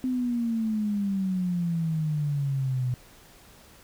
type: exponential sweep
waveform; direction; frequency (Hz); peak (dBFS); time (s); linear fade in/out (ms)
sine; down; 258.5 to 123.47; -24; 0.04-2.94; 0
effects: pink hiss -53 dBFS RMS until 3.83 s